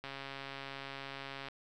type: click train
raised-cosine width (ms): 0.3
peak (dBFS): -27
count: 199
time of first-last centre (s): 0.04-1.485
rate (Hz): 137
effects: none